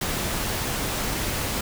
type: noise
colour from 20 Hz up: pink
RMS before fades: -27 dBFS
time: 0.01-1.61 s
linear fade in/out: 5 ms
effects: none